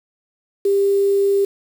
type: tone with quantisation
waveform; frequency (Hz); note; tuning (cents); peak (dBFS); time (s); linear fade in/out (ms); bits
sine; 397.5; G4; +24; -13; 0.65-1.45; 5; 6
effects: none

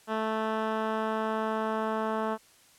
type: tone with low-pass filter sweep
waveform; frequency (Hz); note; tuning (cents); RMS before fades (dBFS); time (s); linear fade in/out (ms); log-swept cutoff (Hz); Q
10% pulse; 219.4; A3; -5; -30; 0.07-2.38; 50; 2100 to 1400; 0.95
effects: white hiss -59 dBFS RMS until 2.78 s + low-pass 11000 Hz 12 dB/octave

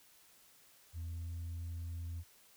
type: tone with pitch glide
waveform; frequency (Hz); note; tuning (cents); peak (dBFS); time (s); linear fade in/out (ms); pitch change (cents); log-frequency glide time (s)
sine; 83.4 to 84.52; E2 to E2; +21 to +44; -37; 0.93-2.24; 50; +23; 1.05-1.26
effects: tanh soft clip ceiling -38 dBFS + white hiss -64 dBFS RMS until 2.56 s

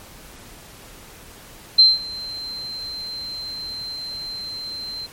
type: tone with ADSR envelope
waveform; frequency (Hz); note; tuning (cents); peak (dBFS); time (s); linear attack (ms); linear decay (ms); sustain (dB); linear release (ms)
sine; 4116; C8; -29; -6; 1.78-5.07; 12; 190; -22; 19
effects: pink hiss -43 dBFS RMS until 5.12 s + MP3 64 kbps

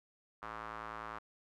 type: tone with band-pass filter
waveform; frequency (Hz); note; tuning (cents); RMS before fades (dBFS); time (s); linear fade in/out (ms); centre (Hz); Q
square; 55; A1; 0; -45; 0.42-1.19; 10; 1200; 2.9
effects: none

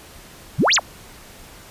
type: exponential two-way sweep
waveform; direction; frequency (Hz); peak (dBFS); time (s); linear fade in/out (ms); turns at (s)
sine; up then down; 98 to 7700 to 450.4; -13; 0.58-0.8; 20; 0.75
effects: pink hiss -43 dBFS RMS until 1.7 s + resampled to 32000 Hz

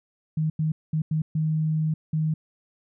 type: tone bursts at uneven times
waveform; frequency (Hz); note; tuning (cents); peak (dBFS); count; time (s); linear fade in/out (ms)
sine; 156.5; D#3; +10; -21; 6; 0.37-0.5 / 0.59-0.72 / 0.93-1.02 / 1.11-1.22 / 1.35-1.94 / 2.13-2.34; 5
effects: none

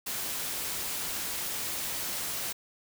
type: noise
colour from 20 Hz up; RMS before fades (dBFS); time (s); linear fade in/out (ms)
white; -34; 0.06-2.53; 10
effects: none

